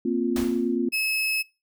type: chord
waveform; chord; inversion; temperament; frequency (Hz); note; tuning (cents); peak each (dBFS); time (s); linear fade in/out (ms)
sine; Bb suspended second; none; just; 233.1 / 262.2 / 349.6; Bb3 / C4 / F4; 0 / +4 / +2; -26; 0.05-0.89; 5
type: noise with exponential decay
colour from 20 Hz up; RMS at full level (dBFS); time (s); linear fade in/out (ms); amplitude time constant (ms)
pink; -30; 0.36-0.76; 1; 86
type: tone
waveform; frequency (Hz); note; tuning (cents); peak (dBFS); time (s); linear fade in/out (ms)
35% pulse; 2585; E7; -34; -21; 0.92-1.43; 20
effects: noise-tail reverb RT60 0.3 s tail -26 dB re dry